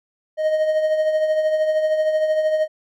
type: tone with tremolo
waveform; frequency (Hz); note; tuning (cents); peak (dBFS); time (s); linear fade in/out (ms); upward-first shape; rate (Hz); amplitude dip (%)
triangle; 622.3; D#5; 0; -12; 0.37-2.68; 50; triangle; 13; 55
effects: none